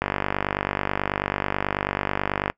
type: click train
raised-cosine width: 0.5 ms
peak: -7 dBFS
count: 123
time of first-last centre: 0.02-2.5 s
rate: 49.2 Hz
effects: noise-tail reverb RT60 0.1 s tail -22 dB re dry